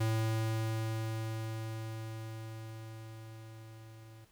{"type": "tone with level ramp", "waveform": "square", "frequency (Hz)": 111.2, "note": "A2", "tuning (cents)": 19, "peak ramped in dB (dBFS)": [-29, -52], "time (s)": [0, 4.25], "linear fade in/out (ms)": 10, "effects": ["pink hiss -67 dBFS RMS until 4.31 s"]}